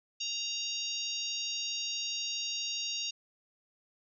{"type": "harmonic tone with a mistuned harmonic", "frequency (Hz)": 932.3, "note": "A#5", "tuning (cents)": 0, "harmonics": [3, 4, 5, 6, 7], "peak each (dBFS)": [-38, -39, -40, -41, -41], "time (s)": [0.2, 3.11], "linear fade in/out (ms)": 10, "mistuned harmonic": 7, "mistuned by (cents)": 18, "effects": []}